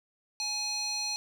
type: tone with band-pass filter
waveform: square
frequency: 840 Hz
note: G#5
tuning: 19 cents sharp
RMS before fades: -33 dBFS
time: 0.4-1.16 s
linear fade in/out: 0 ms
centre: 4900 Hz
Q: 9.6
effects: none